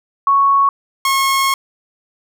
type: tone pair in turn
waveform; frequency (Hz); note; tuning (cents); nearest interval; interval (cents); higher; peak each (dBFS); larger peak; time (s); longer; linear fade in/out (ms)
sine / sawtooth; 1108.7 / 1085.9; C#6 / C#6; 0 / -36; unison; 36; first; -9; neither; 0.27-0.69 / 1.05-1.54; second; 2
effects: none